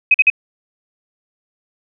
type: tone bursts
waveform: sine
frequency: 2529 Hz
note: D#7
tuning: 28 cents sharp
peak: -6 dBFS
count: 3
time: 0.11-0.301 s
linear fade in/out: 5 ms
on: 33 ms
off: 46 ms
effects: none